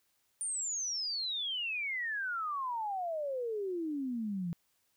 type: exponential sweep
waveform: sine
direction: down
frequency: 9270 to 164.81 Hz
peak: -33 dBFS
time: 0.41-4.53 s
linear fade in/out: 0 ms
effects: white hiss -75 dBFS RMS until 4.96 s